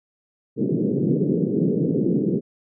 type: band-pass noise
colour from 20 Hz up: pink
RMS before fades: -21 dBFS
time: 0.56-2.41 s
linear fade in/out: 50 ms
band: 140 to 450 Hz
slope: 48 dB/octave
effects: none